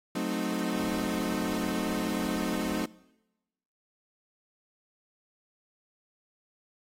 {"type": "chord", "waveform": "35% pulse", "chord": "F# diminished seventh", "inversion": "none", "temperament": "equal", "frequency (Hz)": [185, 220, 261.6, 311.1], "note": ["F#3", "A3", "C4", "Eb4"], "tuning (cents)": [0, 0, 0, 0], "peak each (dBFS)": -33, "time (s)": [0.15, 2.86], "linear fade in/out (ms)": 5}
{"type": "noise", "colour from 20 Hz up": "pink", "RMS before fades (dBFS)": -45, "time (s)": [0.75, 2.83], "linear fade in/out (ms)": 20}
{"effects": ["noise-tail reverb RT60 1.0 s tail -22 dB re dry", "AAC 48 kbps"]}